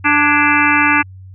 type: harmonic tone with a mistuned harmonic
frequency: 294 Hz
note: D4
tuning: 2 cents sharp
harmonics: 1 / 3 / 4 / 5 / 6 / 7 / 8 / 9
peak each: -18 / -18 / -18 / -18 / -18 / -18 / -18 / -18 dBFS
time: 0.04-1.03 s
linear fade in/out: 20 ms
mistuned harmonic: 6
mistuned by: -88 cents
effects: added 94 Hz sine -33 dBFS peak until 1.34 s